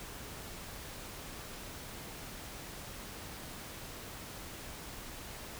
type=silence; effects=pink hiss -46 dBFS RMS until 5.59 s